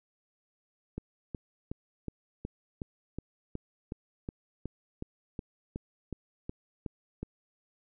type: click train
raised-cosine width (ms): 3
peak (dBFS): -23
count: 18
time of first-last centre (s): 0.98-7.23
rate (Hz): 2.72
effects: none